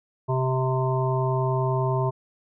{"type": "harmonic tone", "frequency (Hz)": 130, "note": "C3", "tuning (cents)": -11, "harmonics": [1, 3, 5, 7, 8], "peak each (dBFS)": [-23, -28, -30, -31, -32], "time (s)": [0.28, 2.11], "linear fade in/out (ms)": 20, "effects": []}